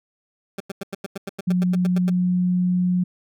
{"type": "tone bursts", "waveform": "20% pulse", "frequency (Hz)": 196, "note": "G3", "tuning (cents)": 0, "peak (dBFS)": -22, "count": 14, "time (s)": [0.58, 2.098], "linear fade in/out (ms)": 5, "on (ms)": 23, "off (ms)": 92}
{"type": "tone", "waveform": "sine", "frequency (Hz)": 180.2, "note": "F#3", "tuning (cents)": -45, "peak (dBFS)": -17, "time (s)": [1.47, 3.04], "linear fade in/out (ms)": 10}
{"effects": []}